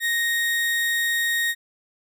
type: tone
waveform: 35% pulse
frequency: 1864.7 Hz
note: A#6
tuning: in tune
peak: -19 dBFS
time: 0-1.55 s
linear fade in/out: 50 ms
effects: none